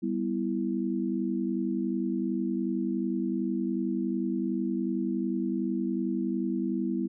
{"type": "chord", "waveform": "sine", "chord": "E minor", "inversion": "first", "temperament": "equal", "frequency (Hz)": [196, 246.9, 329.6], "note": ["G3", "B3", "E4"], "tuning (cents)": [0, 0, 0], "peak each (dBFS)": -31, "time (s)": [0.02, 7.08], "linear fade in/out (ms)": 20, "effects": []}